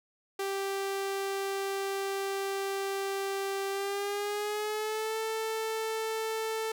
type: tone with pitch glide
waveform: sawtooth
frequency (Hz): 392 to 442.6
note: G4 to A4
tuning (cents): 0 to +10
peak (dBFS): -27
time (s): 0.39-6.72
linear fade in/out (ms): 5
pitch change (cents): +210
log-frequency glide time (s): 3.7-5.18
effects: none